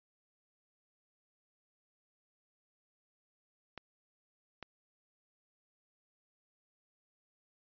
clicks, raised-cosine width 0.3 ms, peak -27 dBFS, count 2, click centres 3.777 / 4.627 s, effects resampled to 11025 Hz

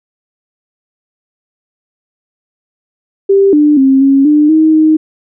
sine tone with pitch steps, 393.6 / 297.6 / 267.8 / 273.5 / 299 / 315.1 / 312.4 Hz, G4 / D4 / C4 / C#4 / D4 / D#4 / D#4, +7 / +23 / +40 / -23 / +31 / +22 / +7 cents, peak -4 dBFS, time 3.29-4.97 s, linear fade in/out 10 ms, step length 240 ms, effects none

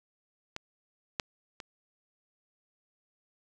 clicks, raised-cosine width 0.2 ms, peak -19 / -12 / -24 dBFS, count 3, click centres 0.564 / 1.198 / 1.602 s, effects none

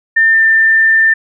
sine tone with pitch glide, 1800 to 1789.6 Hz, A6 to A6, +39 to +29 cents, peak -6 dBFS, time 0.16-1.14 s, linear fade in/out 10 ms, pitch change -10 cents, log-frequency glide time 0.28-0.45 s, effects none

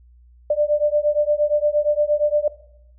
sine beating tone pair, 590 / 598.6 Hz, D5 / D5, +8 / +33 cents, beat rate 8.6 Hz, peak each -19 / -19 dBFS, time 0.5-2.48 s, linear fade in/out 5 ms, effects noise-tail reverb RT60 0.8 s tail -18 dB re dry + added 60 Hz sine -47 dBFS peak until 2.98 s

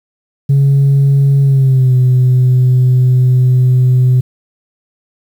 sine tone with pitch glide, 138.59 to 127.09 Hz, C#3 to C3, 0 to -50 cents, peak -4 dBFS, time 0.49-4.21 s, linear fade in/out 10 ms, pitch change -150 cents, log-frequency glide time 1.42-1.94 s, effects tanh soft clip ceiling -4 dBFS + 7-bit

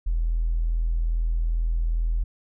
triangle tone with tanh clipping, 41.2 Hz, E1, in tune, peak -20 dBFS, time 0.06-2.24 s, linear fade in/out 10 ms, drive 2 dB, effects none

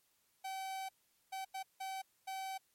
45% pulse tone bursts at uneven times, 767 Hz, G5, 38 cents flat, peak -40 dBFS, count 5, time 0.44-0.89 / 1.32-1.45 / 1.54-1.63 / 1.8-2.02 / 2.27-2.58 s, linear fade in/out 10 ms, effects white hiss -75 dBFS RMS until 2.74 s + MP3 64 kbps

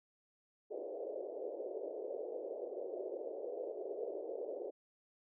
pink band-pass noise, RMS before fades -43 dBFS, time 0.7-4.71 s, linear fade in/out 20 ms, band 380 to 600 Hz, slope 48 dB/octave, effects none

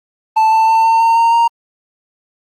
triangle tone with pitch steps, 880 / 888.2 / 896.4 / 904.7 / 913.1 / 921.6 / 930.2 Hz, A5 / A5 / A5 / A5 / A#5 / A#5 / A#5, 0 / +16 / +32 / +48 / -36 / -20 / -4 cents, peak -6 dBFS, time 0.36-1.48 s, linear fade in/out 10 ms, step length 160 ms, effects Opus 24 kbps

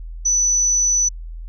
sine tone, 5970 Hz, F#8, 15 cents sharp, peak -14 dBFS, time 0.25-1.09 s, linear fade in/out 10 ms, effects added 41 Hz sine -29 dBFS peak until 1.48 s

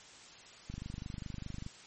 click train, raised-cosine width 5 ms, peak -29 dBFS, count 25, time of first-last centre 0.7-1.664 s, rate 24.9 Hz, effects white hiss -54 dBFS RMS until 1.86 s + MP3 32 kbps

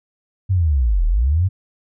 sine linear two-way sweep, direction down then up, 98.9 to 36.75 to 98.9 Hz, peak -13 dBFS, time 0.49-1.49 s, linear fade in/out 20 ms, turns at 1.06 s, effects none

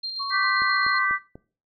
sine tone with tremolo, 4186 Hz, C8, in tune, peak -27 dBFS, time 0.03-0.99 s, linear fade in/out 10 ms, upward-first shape square, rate 7.5 Hz, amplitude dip 30%
sine tone with vibrato, 1093 Hz, C#6, 25 cents flat, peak -28 dBFS, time 0.19-1.06 s, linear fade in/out 20 ms, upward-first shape square, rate 2 Hz, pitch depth 35 cents each way
sine chord, G major, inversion second, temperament equal with one note detuned, 1174.7 / 1543.7 / 1975.5 Hz, D6 / G6 / B6, 0 / -27 / 0 cents, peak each -25 dBFS, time 0.3-1.19 s, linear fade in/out 50 ms
click train, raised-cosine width 2 ms, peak -27 dBFS, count 4, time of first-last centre 0.62-1.355 s, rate 4.08 Hz
effects noise-tail reverb RT60 0.4 s tail -19 dB re dry

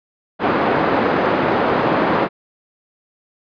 pink band-pass noise, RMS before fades -17 dBFS, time 0.39-2.29 s, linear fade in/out 50 ms, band 260 to 1300 Hz, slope 12 dB/octave, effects resampled to 11025 Hz

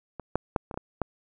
clicks, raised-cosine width 1 ms, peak -22 / -10 / -9 / -22 / -22 / -18 / -12 dBFS, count 7, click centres 0.197 / 0.356 / 0.562 / 0.712 / 0.742 / 0.775 / 1.017 s, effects none

